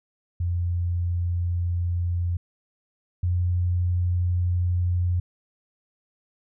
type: tone pair in turn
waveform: sine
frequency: 87.3 / 88.77 Hz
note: F2 / F2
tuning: 0 / +29 cents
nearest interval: unison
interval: 29 cents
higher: second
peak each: -22 / -20 dBFS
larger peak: second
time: 0.4-2.37 / 3.23-5.2 s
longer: neither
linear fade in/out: 5 ms
effects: none